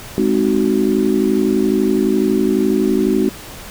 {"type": "chord", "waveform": "sine", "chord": "Ab dominant seventh", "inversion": "none", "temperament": "just", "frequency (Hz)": [207.7, 259.6, 311.5, 373.8], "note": ["Ab3", "C4", "Eb4", "Gb4"], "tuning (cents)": [0, -13, 2, 18], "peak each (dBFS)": [-18, -18, -19, -17], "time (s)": [0.18, 3.29], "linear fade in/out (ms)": 0, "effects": ["pink hiss -34 dBFS RMS until 3.7 s"]}